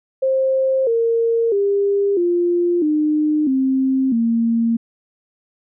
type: tone with pitch steps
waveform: sine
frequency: 529 / 460.5 / 400.9 / 349 / 303.8 / 264.5 / 230.3 Hz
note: C5 / A#4 / G4 / F4 / D#4 / C4 / A#3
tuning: +19 / -21 / +39 / -1 / -41 / +19 / -21 cents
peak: -14 dBFS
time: 0.22-4.77 s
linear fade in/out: 10 ms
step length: 650 ms
effects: none